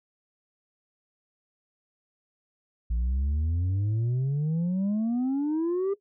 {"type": "exponential sweep", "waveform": "sine", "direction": "up", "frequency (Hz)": [55.5, 403.5], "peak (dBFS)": -21, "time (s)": [2.9, 5.94], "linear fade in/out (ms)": 10, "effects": ["noise-tail reverb RT60 0.1 s tail -17 dB re dry", "tanh soft clip ceiling -23 dBFS"]}